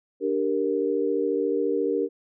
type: chord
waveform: sine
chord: G minor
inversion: second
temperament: equal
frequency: 293.7 / 392 / 466.2 Hz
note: D4 / G4 / Bb4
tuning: 0 / 0 / 0 cents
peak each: -28 / -26 / -25 dBFS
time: 0.2-2.09 s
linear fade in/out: 50 ms
effects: none